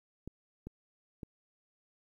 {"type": "clicks", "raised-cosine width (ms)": 3, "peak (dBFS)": -29, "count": 3, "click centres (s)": [0.276, 0.67, 1.232], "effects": ["11-bit"]}